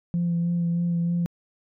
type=tone with vibrato; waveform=sine; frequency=171.4 Hz; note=F3; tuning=32 cents flat; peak=-20 dBFS; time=0.14-1.26 s; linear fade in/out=0 ms; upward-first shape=sine; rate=3.2 Hz; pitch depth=18 cents each way; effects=tanh soft clip ceiling -18 dBFS